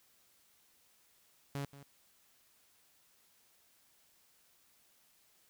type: tone with echo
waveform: sawtooth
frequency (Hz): 140.4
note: C#3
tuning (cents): +22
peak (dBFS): -33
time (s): 1.55-1.65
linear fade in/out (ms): 0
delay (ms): 180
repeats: 1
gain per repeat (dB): -15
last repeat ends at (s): 1.83
effects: white hiss -69 dBFS RMS until 5.49 s